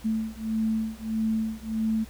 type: beating tone pair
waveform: sine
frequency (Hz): 220 / 221.6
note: A3 / A3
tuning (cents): 0 / +13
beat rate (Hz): 1.6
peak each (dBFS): -28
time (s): 0.04-2.05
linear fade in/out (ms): 20
effects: added 60 Hz sine -45 dBFS peak until 2.09 s + pink hiss -50 dBFS RMS until 2.09 s